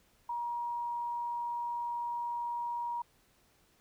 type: tone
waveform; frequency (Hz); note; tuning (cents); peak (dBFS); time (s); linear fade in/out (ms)
sine; 951; A#5; +34; -33; 0.29-3.02; 5
effects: pink hiss -68 dBFS RMS until 3.8 s